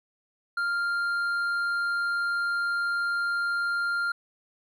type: tone with hard clipping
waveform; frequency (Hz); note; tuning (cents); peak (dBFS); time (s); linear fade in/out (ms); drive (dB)
sine; 1396.9; F6; 0; -26; 0.57-4.12; 5; 4
effects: none